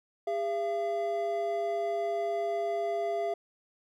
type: tone pair together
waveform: triangle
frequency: 405.5 / 677.8 Hz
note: G#4 / E5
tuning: -41 / +48 cents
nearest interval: major sixth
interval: 889 cents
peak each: -31 / -28 dBFS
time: 0.27-3.34 s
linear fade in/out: 5 ms
effects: none